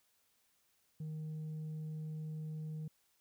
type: tone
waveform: sine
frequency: 155.56 Hz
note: D#3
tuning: in tune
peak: -37 dBFS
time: 1-2.88 s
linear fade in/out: 5 ms
effects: tanh soft clip ceiling -39 dBFS + white hiss -75 dBFS RMS until 3.2 s